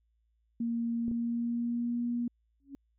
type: tone with pitch glide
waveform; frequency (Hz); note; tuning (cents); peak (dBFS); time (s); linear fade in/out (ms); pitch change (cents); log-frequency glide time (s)
sine; 233.1 to 239.2; A#3 to A#3; 0 to +45; -29; 0.6-2.28; 5; +45; 0.98-2.04
type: clicks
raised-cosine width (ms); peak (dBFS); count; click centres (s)
3; -30; 2; 1.081 / 1.114
type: tone with exponential growth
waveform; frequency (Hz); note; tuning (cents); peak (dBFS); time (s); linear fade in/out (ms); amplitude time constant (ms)
sine; 277.2; C#4; 0; -37; 2.6-2.75; 0; 31
effects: added 56 Hz sine -70 dBFS peak until 2.98 s